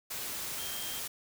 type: tone in noise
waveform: sine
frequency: 3185 Hz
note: G7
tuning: 27 cents sharp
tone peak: -43 dBFS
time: 0.58-1 s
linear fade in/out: 10 ms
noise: white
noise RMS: -38 dBFS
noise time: 0.1-1.08 s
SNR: -8 dB
effects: none